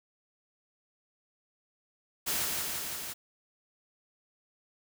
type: noise with echo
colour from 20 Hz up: white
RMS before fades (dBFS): -31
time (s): 2.26-2.46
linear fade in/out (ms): 20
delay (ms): 170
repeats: 4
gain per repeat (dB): -2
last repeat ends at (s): 3.14
effects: none